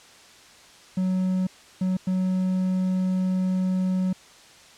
triangle tone bursts at uneven times, 185.7 Hz, F#3, 7 cents sharp, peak -19 dBFS, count 3, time 0.97-1.47 / 1.81-1.97 / 2.07-4.13 s, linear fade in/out 5 ms, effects white hiss -50 dBFS RMS until 4.77 s + low-pass 7000 Hz 12 dB/octave

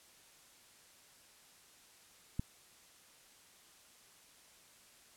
click, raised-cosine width 5 ms, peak -22 dBFS, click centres 2.395 s, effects white hiss -62 dBFS RMS until 5.16 s + low-pass 11000 Hz 12 dB/octave

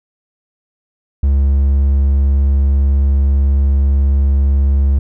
triangle tone, 69.1 Hz, C#2, 5 cents flat, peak -7 dBFS, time 1.23-4.99 s, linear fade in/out 5 ms, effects none

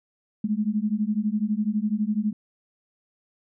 sine beating tone pair, 206 / 218 Hz, G#3 / A3, -14 / -16 cents, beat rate 12 Hz, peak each -25 dBFS, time 0.44-2.33 s, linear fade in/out 5 ms, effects none

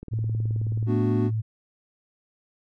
click train, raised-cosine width 3 ms, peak -25 dBFS, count 16, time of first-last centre 0.03-0.828 s, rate 18.8 Hz
sine tone with pitch glide, 110.9 to 110.13 Hz, A2 to A2, +14 to +2 cents, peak -23 dBFS, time 0.11-1.42 s, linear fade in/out 20 ms, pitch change -12 cents, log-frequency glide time 0.29-0.65 s
triangle chord, B minor seventh, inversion third, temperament equal, 220 / 246.9 / 293.7 / 370 Hz, A3 / B3 / D4 / F#4, 0 / 0 / 0 / 0 cents, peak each -26 dBFS, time 0.86-1.31 s, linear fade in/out 50 ms
effects none

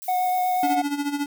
violet noise, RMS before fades -37 dBFS, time 0.02-0.75 s, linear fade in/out 0 ms
triangle tone with vibrato, 732 Hz, F#5, 19 cents flat, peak -18 dBFS, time 0.08-0.82 s, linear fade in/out 5 ms, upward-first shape sine, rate 8.2 Hz, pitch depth 11 cents each way
square tone with tremolo, 287 Hz, D4, 40 cents flat, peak -22 dBFS, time 0.63-1.26 s, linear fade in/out 2 ms, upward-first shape sine, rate 14 Hz, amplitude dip 70%
effects none

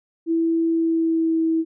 sine tone with pitch glide, 329.6 to 324.5 Hz, E4 to E4, 0 to -27 cents, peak -17 dBFS, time 0.26-1.65 s, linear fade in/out 50 ms, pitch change -27 cents, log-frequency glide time 0.69-1.42 s, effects none

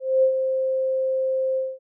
sine tone with ADSR envelope, 525 Hz, C5, 6 cents sharp, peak -13 dBFS, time 0-1.79 s, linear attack 230 ms, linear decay 89 ms, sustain -7 dB, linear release 220 ms, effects none

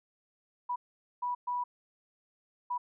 sine tone bursts at uneven times, 980 Hz, B5, 14 cents flat, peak -30 dBFS, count 4, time 0.69-0.76 / 1.22-1.35 / 1.47-1.64 / 2.7-2.78 s, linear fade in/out 10 ms, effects none

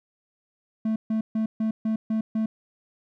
triangle tone bursts, 220 Hz, A3, in tune, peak -20 dBFS, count 7, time 0.85-2.46 s, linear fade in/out 5 ms, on 110 ms, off 140 ms, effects none

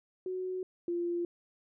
sine tone pair in turn, 370 / 346.1 Hz, F#4 / F4, 0 / -16 cents, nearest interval minor second, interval 116 cents, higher first, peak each -33 / -30 dBFS, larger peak second, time 0.26-0.63 / 0.88-1.25 s, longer neither, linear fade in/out 2 ms, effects none

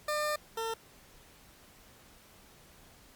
20% pulse tone pair in turn, 601 / 451.8 Hz, D5 / A4, +40 / +46 cents, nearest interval perfect fourth, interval 494 cents, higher first, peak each -25 / -28 dBFS, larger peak first, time 0.08-0.36 / 0.57-0.74 s, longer first, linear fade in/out 5 ms, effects pink hiss -58 dBFS RMS until 3.15 s + Opus 48 kbps

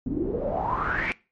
pink noise with low-pass filter sweep, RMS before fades -27 dBFS, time 0.06-1.12 s, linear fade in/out 0 ms, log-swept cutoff 250 to 2300 Hz, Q 9.6, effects noise-tail reverb RT60 0.3 s tail -21 dB re dry + MP3 48 kbps

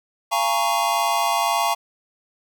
square chord, Bb minor seventh, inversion second, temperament equal with one note detuned, 690 / 830.6 / 932.3 / 1108.7 Hz, F5 / Ab5 / Bb5 / Db6, -21 / 0 / 0 / 0 cents, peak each -25 dBFS, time 0.31-1.75 s, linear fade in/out 20 ms, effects none

